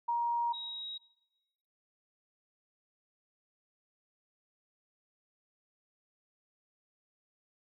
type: tone pair in turn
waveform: sine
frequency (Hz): 944 / 3811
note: A#5 / A#7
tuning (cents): +22 / +38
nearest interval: 2 octaves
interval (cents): 2416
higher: second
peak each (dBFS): -28 / -39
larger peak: first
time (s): 0.08-0.53 / 0.53-0.98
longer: neither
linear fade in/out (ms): 10
effects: noise-tail reverb RT60 0.9 s tail -18 dB re dry